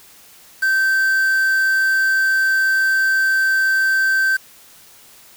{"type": "tone with quantisation", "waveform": "triangle", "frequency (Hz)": 1553, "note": "G6", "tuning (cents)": -17, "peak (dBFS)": -12, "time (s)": [0.62, 4.37], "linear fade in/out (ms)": 10, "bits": 5, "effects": ["white hiss -46 dBFS RMS until 5.36 s"]}